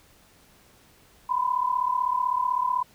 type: tone pair together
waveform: sine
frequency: 984 / 1019.9 Hz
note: B5 / C6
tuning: -7 / -45 cents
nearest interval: minor second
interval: 62 cents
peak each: -25 dBFS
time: 1.29-2.83 s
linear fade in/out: 10 ms
effects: pink hiss -57 dBFS RMS until 2.94 s